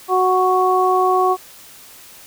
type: harmonic tone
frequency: 370 Hz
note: F#4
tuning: in tune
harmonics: 1 / 2 / 3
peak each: -17 / -17 / -17 dBFS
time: 0.08-1.37 s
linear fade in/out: 50 ms
effects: white hiss -42 dBFS RMS until 2.26 s